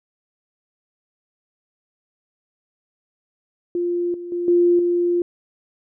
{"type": "tone with level steps", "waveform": "sine", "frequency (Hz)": 349.2, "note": "F4", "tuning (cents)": 0, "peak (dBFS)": [-19, -29, -21, -12, -16], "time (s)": [3.75, 5.22], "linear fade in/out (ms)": 2, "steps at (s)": [4.14, 4.32, 4.48, 4.79], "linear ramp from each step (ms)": 2, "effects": []}